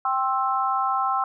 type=chord; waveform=sine; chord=C major; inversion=second; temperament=equal with one note detuned; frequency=784 / 1058.1 / 1318.5 Hz; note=G5 / C6 / E6; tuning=0 / +19 / 0 cents; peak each=-25 dBFS; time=0.05-1.24 s; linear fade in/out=2 ms; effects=none